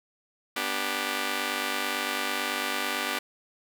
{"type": "chord", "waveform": "5% pulse", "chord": "G major", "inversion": "first", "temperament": "just", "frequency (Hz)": [245, 294, 392], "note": ["B3", "D4", "G4"], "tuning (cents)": [-14, 2, 0], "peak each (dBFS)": -22, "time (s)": [0.56, 3.19], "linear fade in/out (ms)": 5, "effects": []}